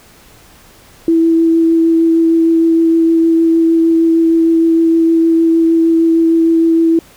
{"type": "tone with vibrato", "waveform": "sine", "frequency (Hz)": 329, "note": "E4", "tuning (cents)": -3, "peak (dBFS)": -7, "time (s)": [1.08, 6.99], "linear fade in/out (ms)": 2, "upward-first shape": "triangle", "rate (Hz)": 6.5, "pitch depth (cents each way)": 12, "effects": ["pink hiss -43 dBFS RMS until 7.16 s"]}